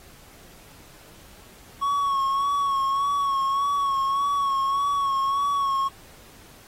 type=tone with vibrato; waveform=triangle; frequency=1108.7 Hz; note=C#6; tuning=in tune; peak=-19 dBFS; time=1.81-5.89 s; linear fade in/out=20 ms; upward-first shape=sine; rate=1.7 Hz; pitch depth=39 cents each way; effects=pink hiss -50 dBFS RMS until 6.67 s + AAC 48 kbps